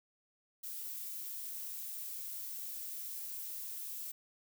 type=noise; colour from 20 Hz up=violet; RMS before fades=-43 dBFS; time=0.63-4.12 s; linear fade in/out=10 ms; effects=none